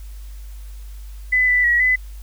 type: tone with pitch steps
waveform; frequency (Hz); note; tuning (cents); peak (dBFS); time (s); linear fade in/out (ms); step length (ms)
sine; 2006 / 1985 / 1917 / 2009; B6 / B6 / A#6 / B6; +26 / +8 / +48 / +29; -13; 1.32-1.96; 10; 160
effects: added 50 Hz sine -32 dBFS peak until 2.22 s + white hiss -51 dBFS RMS until 2.22 s